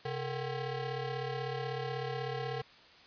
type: ring-modulated tone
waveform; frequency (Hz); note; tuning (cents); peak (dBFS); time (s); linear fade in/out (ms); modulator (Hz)
25% pulse; 299.8; D4; +36; -28; 0.05-2.62; 5; 168
effects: white hiss -57 dBFS RMS until 3.06 s + resampled to 11025 Hz